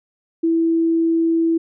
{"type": "tone", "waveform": "sine", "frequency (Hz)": 329.6, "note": "E4", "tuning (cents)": 0, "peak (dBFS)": -14, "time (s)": [0.43, 1.58], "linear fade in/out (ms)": 10, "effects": []}